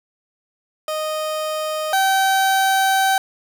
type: tone pair in turn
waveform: 30% pulse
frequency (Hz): 620 / 771.4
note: D#5 / G5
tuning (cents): -6 / -28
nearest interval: major third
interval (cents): 378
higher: second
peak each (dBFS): -19 / -12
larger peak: second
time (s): 0.88-1.93 / 1.93-3.18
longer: second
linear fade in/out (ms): 2
effects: none